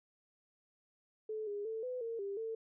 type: tone with pitch steps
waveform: sine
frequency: 433.6 / 409.3 / 444.7 / 503 / 458.2 / 397.8 / 448.4 Hz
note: A4 / G#4 / A4 / B4 / A#4 / G4 / A4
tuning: -25 / -25 / +18 / +32 / -30 / +25 / +33 cents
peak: -37 dBFS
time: 1.29-2.55 s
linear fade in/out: 5 ms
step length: 180 ms
effects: none